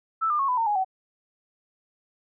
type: tone with pitch steps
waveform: sine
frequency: 1318.5 / 1202.1 / 1096 / 999.2 / 911 / 830.6 / 757.3 Hz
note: E6 / D6 / C#6 / B5 / A#5 / G#5 / F#5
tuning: 0 / +40 / -20 / +20 / -40 / 0 / +40 cents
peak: -21 dBFS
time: 0.21-0.847 s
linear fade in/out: 20 ms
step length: 91 ms
effects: none